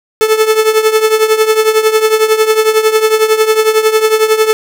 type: tone with tremolo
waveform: 45% pulse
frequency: 436.7 Hz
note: A4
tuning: 13 cents flat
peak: -4 dBFS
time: 0.21-4.53 s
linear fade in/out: 0 ms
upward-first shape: triangle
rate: 11 Hz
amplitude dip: 80%
effects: none